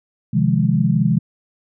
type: chord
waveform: sine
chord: F minor seventh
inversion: second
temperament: equal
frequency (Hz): 130.81 / 155.56 / 174.61 / 207.7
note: C3 / Eb3 / F3 / Ab3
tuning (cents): 0 / 0 / 0 / 0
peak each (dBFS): -19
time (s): 0.33-1.19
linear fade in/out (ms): 10
effects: none